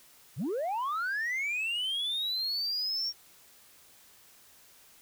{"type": "linear sweep", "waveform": "sine", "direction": "up", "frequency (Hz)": [93.5, 5588], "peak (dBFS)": -27, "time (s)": [0.36, 3.13], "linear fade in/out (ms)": 50, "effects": ["tanh soft clip ceiling -28 dBFS", "white hiss -58 dBFS RMS until 5.01 s"]}